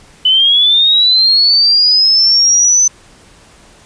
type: linear sweep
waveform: sine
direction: up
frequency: 2993 to 6110 Hz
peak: -6 dBFS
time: 0.25-2.88 s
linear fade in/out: 5 ms
effects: pink hiss -43 dBFS RMS until 3.85 s + resampled to 22050 Hz